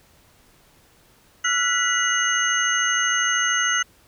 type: tone cluster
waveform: sine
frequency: 1354 / 1467 / 1967 / 2895 / 6300 Hz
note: E6 / F#6 / B6 / F#7 / G8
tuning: +46 / -15 / -7 / -38 / +8 cents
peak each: -25 dBFS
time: 1.44-3.83 s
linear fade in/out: 10 ms
effects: pink hiss -56 dBFS RMS until 4.07 s